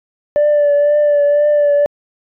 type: tone with vibrato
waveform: sine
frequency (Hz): 585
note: D5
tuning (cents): -7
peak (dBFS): -7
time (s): 0.36-1.86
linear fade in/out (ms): 0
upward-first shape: triangle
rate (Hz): 2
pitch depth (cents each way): 31
effects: tanh soft clip ceiling -7 dBFS